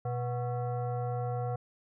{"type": "tone with frequency modulation", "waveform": "sine", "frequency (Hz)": 121.7, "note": "B2", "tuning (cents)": -25, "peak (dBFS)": -30, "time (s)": [0.05, 1.56], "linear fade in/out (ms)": 5, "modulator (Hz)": 612, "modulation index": 0.96, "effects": []}